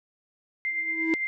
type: tone with tremolo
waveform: sine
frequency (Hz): 2093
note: C7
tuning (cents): 0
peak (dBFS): -24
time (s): 0.65-1.27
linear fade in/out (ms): 0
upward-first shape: triangle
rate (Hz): 8.9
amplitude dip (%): 50
type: tone with exponential growth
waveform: triangle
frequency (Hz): 323.9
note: E4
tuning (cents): -30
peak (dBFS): -18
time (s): 0.71-1.14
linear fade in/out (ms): 2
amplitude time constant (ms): 92
type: click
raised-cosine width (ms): 0.2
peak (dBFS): -18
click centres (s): 1.139
effects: none